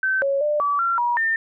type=tone with pitch steps; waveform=sine; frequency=1540 / 553 / 596 / 1149 / 1368 / 959 / 1805 Hz; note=G6 / C#5 / D5 / D6 / F6 / A#5 / A6; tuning=-31 / -4 / +25 / -38 / -36 / +49 / +44 cents; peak=-18 dBFS; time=0.03-1.36 s; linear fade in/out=2 ms; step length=190 ms; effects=none